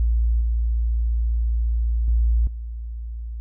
sine tone with level steps, 57.3 Hz, A#1, 29 cents flat, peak -16 / -18 / -15 / -28 dBFS, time 0-3.4 s, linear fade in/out 0 ms, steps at 0.41 / 2.08 / 2.47 s, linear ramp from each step 2 ms, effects none

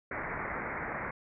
white low-pass noise, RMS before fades -37 dBFS, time 0.11-1.11 s, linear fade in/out 5 ms, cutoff 2200 Hz, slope 96 dB/octave, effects none

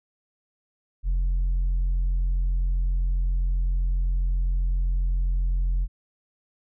triangle tone with tanh clipping, 43.79 Hz, F1, 5 cents sharp, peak -21 dBFS, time 1.03-5.88 s, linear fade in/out 50 ms, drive 7 dB, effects none

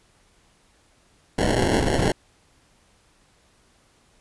white noise with sample-and-hold, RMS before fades -21 dBFS, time 1.38-2.12 s, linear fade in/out 5 ms, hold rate 1225 Hz, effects pink hiss -60 dBFS RMS until 4.2 s + resampled to 24000 Hz

